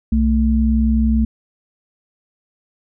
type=tone pair together; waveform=sine; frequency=63.62 / 222.3 Hz; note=C2 / A3; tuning=-48 / +18 cents; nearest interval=octave + minor seventh; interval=2166 cents; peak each=-15 dBFS; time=0.12-1.25 s; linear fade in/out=5 ms; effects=none